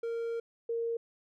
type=tone pair in turn; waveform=triangle / sine; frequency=462.9 / 462.9 Hz; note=A#4 / A#4; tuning=-12 / -12 cents; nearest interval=unison; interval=0 cents; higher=neither; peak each=-30 / -30 dBFS; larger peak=neither; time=0.03-0.4 / 0.69-0.97 s; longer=first; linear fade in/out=5 ms; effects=none